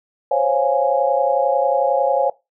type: chord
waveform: sine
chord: Db major seventh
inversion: third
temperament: equal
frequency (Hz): 523.3 / 554.4 / 698.5 / 830.6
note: C5 / Db5 / F5 / Ab5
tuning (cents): 0 / 0 / 0 / 0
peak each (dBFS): -21 / -18 / -22 / -20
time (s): 0.31-2.3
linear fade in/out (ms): 5
effects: noise-tail reverb RT60 0.2 s tail -18 dB re dry

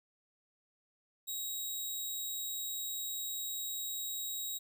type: tone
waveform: 10% pulse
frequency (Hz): 3815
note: A#7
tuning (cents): +39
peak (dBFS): -29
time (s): 1.27-4.59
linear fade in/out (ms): 20
effects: none

